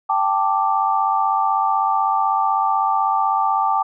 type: chord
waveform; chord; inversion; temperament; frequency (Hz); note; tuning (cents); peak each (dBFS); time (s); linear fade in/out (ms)
sine; G suspended second; none; equal; 784 / 880 / 1174.7; G5 / A5 / D6; 0 / 0 / 0; -20; 0.09-3.83; 10
effects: none